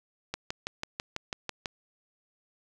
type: click train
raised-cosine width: 0.2 ms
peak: -15 dBFS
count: 9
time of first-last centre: 0.34-1.658 s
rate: 6.07 Hz
effects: none